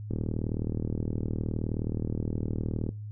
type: click train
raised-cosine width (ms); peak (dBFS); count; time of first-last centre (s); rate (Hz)
3; -18; 110; 0.11-2.891; 39.2
effects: noise-tail reverb RT60 0.3 s tail -20 dB re dry + added 105 Hz sine -36 dBFS peak until 3.11 s